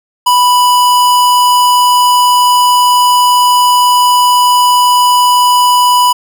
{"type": "tone", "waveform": "square", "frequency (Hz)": 987.8, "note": "B5", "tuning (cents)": 0, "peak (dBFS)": -6, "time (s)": [0.26, 6.13], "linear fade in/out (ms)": 10, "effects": []}